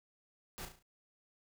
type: noise with echo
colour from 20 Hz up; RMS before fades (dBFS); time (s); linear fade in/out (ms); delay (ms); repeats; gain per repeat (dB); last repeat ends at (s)
pink; -45; 0.58-0.65; 0; 35; 5; -6; 0.825
effects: none